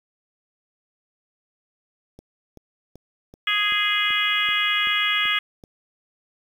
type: click train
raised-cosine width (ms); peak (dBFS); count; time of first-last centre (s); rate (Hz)
2; -30; 10; 2.19-5.638; 2.61
type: harmonic tone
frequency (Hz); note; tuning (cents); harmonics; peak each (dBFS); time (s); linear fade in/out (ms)
415.3; G#4; 0; 3 / 4 / 5 / 6 / 7 / 8; -28 / -27 / -24 / -28 / -26 / -26; 3.47-5.39; 5
effects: 8-bit